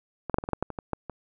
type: clicks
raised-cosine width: 1 ms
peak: -18 / -8 / -9 / -20 / -16 / -10 / -12 / -21 / -19 / -13 / -21 dBFS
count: 11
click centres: 0.297 / 0.343 / 0.385 / 0.439 / 0.489 / 0.533 / 0.626 / 0.703 / 0.788 / 0.933 / 1.097 s
effects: none